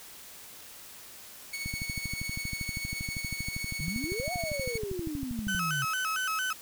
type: tone with tremolo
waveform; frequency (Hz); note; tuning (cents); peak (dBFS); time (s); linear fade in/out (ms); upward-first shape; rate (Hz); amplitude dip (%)
sawtooth; 2217; C#7; 0; -29; 1.53-4.78; 5; triangle; 14; 50
type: click train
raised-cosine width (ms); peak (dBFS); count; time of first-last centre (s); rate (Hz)
5; -24; 50; 1.66-5.549; 12.6
type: exponential two-way sweep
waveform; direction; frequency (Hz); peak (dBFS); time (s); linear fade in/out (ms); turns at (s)
sine; up then down; 132.3 to 740 to 132.3; -33; 3.79-5.85; 5; 4.33
type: tone with vibrato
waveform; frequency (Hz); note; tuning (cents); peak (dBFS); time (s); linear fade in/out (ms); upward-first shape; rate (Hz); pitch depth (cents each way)
35% pulse; 1396.9; F6; 0; -27; 5.48-6.53; 5; square; 4.4; 140
effects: white hiss -48 dBFS RMS until 6.61 s